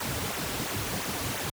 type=noise with flanger; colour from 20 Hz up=pink; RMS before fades=-32 dBFS; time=0-1.5 s; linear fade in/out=5 ms; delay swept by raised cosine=0.2 to 5.7 ms; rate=2.9 Hz; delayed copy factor=-0.7; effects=high-pass 60 Hz 12 dB/octave